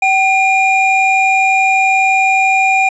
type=tone pair together; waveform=triangle; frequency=767.1 / 2413 Hz; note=G5 / D7; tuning=-38 / +46 cents; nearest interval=octave + minor sixth; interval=1984 cents; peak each=-10 dBFS; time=0.02-2.89 s; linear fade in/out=5 ms; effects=resampled to 22050 Hz